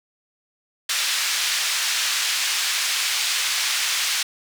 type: band-pass noise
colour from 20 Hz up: white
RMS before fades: -23 dBFS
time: 0.89-4.23 s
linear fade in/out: 5 ms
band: 1600 to 5600 Hz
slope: 12 dB/octave
effects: none